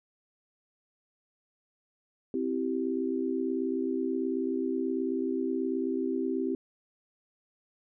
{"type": "chord", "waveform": "sine", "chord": "C major", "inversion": "none", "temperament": "equal with one note detuned", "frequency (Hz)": [261.6, 329.6, 388.2], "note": ["C4", "E4", "G4"], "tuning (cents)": [0, 0, -17], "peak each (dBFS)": [-31, -33, -32], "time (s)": [2.34, 6.55], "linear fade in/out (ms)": 2, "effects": []}